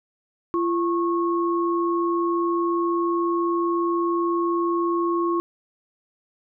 sine tone pair together, 341.8 / 1094.3 Hz, F4 / C#6, -37 / -23 cents, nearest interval octave + minor sixth, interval 2014 cents, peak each -21 / -25 dBFS, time 0.54-5.4 s, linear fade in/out 0 ms, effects none

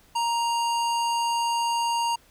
square tone with low-pass filter, 935 Hz, A#5, 5 cents sharp, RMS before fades -25 dBFS, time 0.15-2.16 s, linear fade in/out 10 ms, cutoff 8600 Hz, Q 0.99, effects pink hiss -58 dBFS RMS until 2.3 s

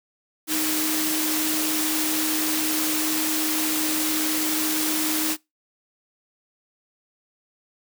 sine tone in noise, 311.1 Hz, D#4, in tune, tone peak -26 dBFS, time 0.47-5.37 s, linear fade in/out 50 ms, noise white, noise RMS -25 dBFS, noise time 0.47-5.37 s, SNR -4 dB, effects noise-tail reverb RT60 0.2 s tail -23 dB re dry + high-pass 200 Hz 12 dB/octave

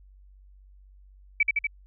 sine tone with echo, 2297 Hz, D7, 39 cents flat, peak -17 dBFS, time 1.4-1.43 s, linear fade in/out 5 ms, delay 80 ms, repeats 3, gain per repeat -2 dB, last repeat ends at 1.67 s, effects added 48 Hz sine -50 dBFS peak until 1.86 s

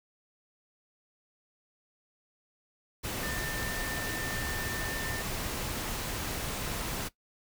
sine tone in noise, 1795 Hz, A6, 34 cents sharp, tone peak -38 dBFS, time 3.22-5.22 s, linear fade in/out 20 ms, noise pink, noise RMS -35 dBFS, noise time 3.03-7.09 s, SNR -6 dB, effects noise-tail reverb RT60 0.1 s tail -17 dB re dry

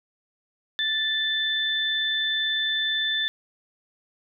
sine tone pair together, 1760 / 3529 Hz, A6 / A7, 0 / +4 cents, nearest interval octave, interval 1204 cents, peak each -27 / -24 dBFS, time 0.79-3.28 s, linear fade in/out 0 ms, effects none

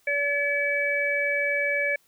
harmonic tone, 572 Hz, D5, 46 cents flat, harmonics 1 / 3 / 4, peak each -28 / -28 / -25 dBFS, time 0.07-1.96 s, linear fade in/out 5 ms, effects white hiss -64 dBFS RMS until 2.07 s

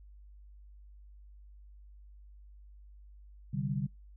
sine chord, C suspended second, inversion none, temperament equal with one note detuned, 130.81 / 146.83 / 194.87 Hz, C3 / D3 / G3, 0 / 0 / -10 cents, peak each -35 / -34 / -36 dBFS, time 3.53-3.87 s, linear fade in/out 10 ms, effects noise-tail reverb RT60 0.2 s tail -26 dB re dry + added 50 Hz sine -51 dBFS peak until 4.16 s

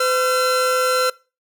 45% pulse tone pair together, 509.4 / 1359 Hz, C5 / F6, -46 / -48 cents, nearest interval octave + perfect fourth, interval 1698 cents, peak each -19 dBFS, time 0-1.1 s, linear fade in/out 5 ms, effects noise-tail reverb RT60 0.3 s tail -21 dB re dry

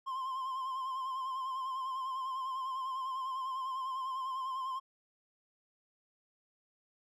triangle tone with vibrato, 1046.5 Hz, C6, in tune, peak -33 dBFS, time 0.06-4.8 s, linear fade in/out 20 ms, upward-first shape sine, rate 10 Hz, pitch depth 50 cents each way, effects none

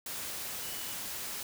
sine tone in noise, 2953 Hz, F#7, 4 cents flat, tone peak -49 dBFS, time 0.62-0.93 s, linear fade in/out 2 ms, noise white, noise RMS -39 dBFS, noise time 0.06-1.43 s, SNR -13 dB, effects none

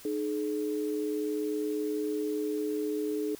sine tone pair together, 304.8 / 425.2 Hz, D#4 / G#4, -36 / +41 cents, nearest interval tritone, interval 577 cents, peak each -32 / -31 dBFS, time 0.05-3.35 s, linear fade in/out 2 ms, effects white hiss -51 dBFS RMS until 3.39 s

